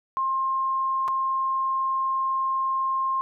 sine tone with dropouts, 1062 Hz, C6, 25 cents sharp, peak -22 dBFS, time 0.17-3.21 s, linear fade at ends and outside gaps 0 ms, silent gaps 1.079-1.083 s, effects none

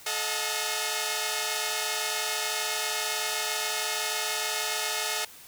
5% pulse tone cluster, 431.7 / 626 / 722 / 890 Hz, A4 / D#5 / F#5 / A5, -33 / +10 / -43 / +20 cents, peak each -22 dBFS, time 0.06-5.25 s, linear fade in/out 5 ms, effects white hiss -49 dBFS RMS until 5.47 s

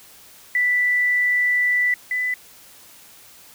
sine tone pair in turn, 1975.5 / 1996.1 Hz, B6 / B6, 0 / +18 cents, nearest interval unison, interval 18 cents, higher second, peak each -16 / -20 dBFS, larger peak first, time 0.55-1.94 / 2.11-2.34 s, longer first, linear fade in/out 2 ms, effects white hiss -47 dBFS RMS until 3.54 s

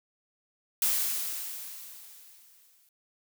blue noise with exponential decay, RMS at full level -25 dBFS, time 0.82-2.89 s, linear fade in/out 2 ms, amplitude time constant 450 ms, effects none

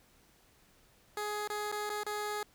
15% pulse tone with dropouts, 418.4 Hz, G#4, 13 cents sharp, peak -28 dBFS, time 1.17-2.43 s, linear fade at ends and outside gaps 2 ms, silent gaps 1.476-1.5 / 1.717-1.724 / 1.895-1.9 / 2.034-2.064 s, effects pink hiss -65 dBFS RMS until 2.54 s

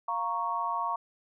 sine chord, Bb minor, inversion second, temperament equal, 698.5 / 932.3 / 1108.7 Hz, F5 / Bb5 / Db6, 0 / 0 / 0 cents, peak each -36 / -32 / -31 dBFS, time 0.08-0.96 s, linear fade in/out 5 ms, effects none

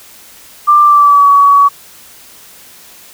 sine tone with pitch glide, 1185 to 1130.8 Hz, D6 to C#6, +15 to +34 cents, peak -3 dBFS, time 0.67-1.69 s, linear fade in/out 20 ms, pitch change -81 cents, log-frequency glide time 0.82-1.29 s, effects white hiss -38 dBFS RMS until 3.13 s

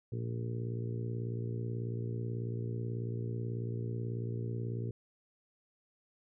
harmonic tone, 58.27 Hz, A#1, in tune, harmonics 2 / 3 / 4 / 5 / 6 / 7 / 8, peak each -35 / -47 / -46 / -51 / -47 / -46 / -50 dBFS, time 0.12-4.91 s, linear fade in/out 5 ms, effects none

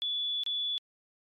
sine tone with dropouts, 3439 Hz, A7, 40 cents flat, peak -29 dBFS, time 0.02-0.78 s, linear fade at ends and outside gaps 0 ms, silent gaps 0.435-0.463 s, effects MP3 64 kbps

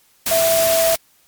sine tone in noise, 660 Hz, E5, 2 cents sharp, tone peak -14 dBFS, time 0.31-0.95 s, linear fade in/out 5 ms, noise white, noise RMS -20 dBFS, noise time 0.26-0.96 s, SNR +3 dB, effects white hiss -56 dBFS RMS until 1.27 s + MP3 96 kbps

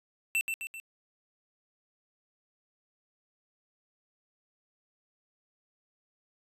square tone with echo, 2679 Hz, E7, 27 cents sharp, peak -26 dBFS, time 0.35-0.41 s, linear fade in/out 0 ms, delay 130 ms, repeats 3, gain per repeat -5 dB, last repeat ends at 0.8 s, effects resampled to 32000 Hz

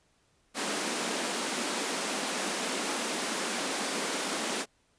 pink high-pass noise, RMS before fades -32 dBFS, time 0.54-4.66 s, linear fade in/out 50 ms, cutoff 200 Hz, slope 48 dB/octave, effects pink hiss -69 dBFS RMS until 4.98 s + resampled to 22050 Hz

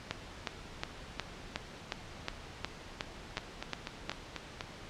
two click trains, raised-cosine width 0.2 ms, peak -19 / -15 dBFS, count 6 / 12, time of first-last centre 3.38-4.609 / 0.11-4.096 s, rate 4.07 / 2.76 Hz, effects pink hiss -48 dBFS RMS until 4.89 s + low-pass 5000 Hz 12 dB/octave

